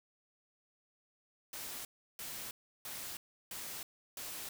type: noise bursts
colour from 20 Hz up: white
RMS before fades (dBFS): -44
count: 5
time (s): 1.53-4.49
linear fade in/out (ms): 2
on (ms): 320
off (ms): 340
effects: none